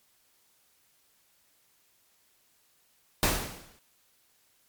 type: noise with exponential decay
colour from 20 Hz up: pink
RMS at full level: -22 dBFS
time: 3.23-3.79 s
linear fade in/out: 0 ms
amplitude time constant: 120 ms
effects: white hiss -67 dBFS RMS until 4.68 s + MP3 96 kbps